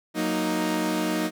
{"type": "chord", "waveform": "sawtooth", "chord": "D# minor", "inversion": "first", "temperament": "equal", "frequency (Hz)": [185, 233.1, 311.1], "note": ["F#3", "A#3", "D#4"], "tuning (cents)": [0, 0, 0], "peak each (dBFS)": [-26, -26, -22], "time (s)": [0.14, 1.31], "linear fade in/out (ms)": 50, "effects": []}